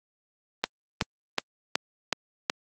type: click train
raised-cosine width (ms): 0.2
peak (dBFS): -5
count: 6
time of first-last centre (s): 0.64-2.499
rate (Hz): 2.69
effects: high-pass 200 Hz 12 dB/octave + Opus 32 kbps